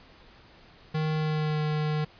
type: tone with pitch glide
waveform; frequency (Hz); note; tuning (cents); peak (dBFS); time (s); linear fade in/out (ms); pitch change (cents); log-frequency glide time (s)
square; 155.56 to 152.53; D#3 to D#3; 0 to -34; -26; 0.94-2.05; 10; -34; 1.13-1.61
effects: pink hiss -54 dBFS RMS until 2.19 s + resampled to 11025 Hz